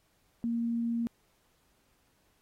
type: tone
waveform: sine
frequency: 233.1 Hz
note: A#3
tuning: in tune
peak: -28 dBFS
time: 0.44-1.07 s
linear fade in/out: 0 ms
effects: pink hiss -71 dBFS RMS until 2.41 s + AAC 48 kbps